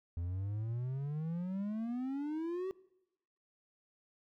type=exponential sweep; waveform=triangle; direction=up; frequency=83.6 to 386.4 Hz; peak=-33 dBFS; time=0.17-2.71 s; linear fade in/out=0 ms; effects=noise-tail reverb RT60 0.9 s tail -22 dB re dry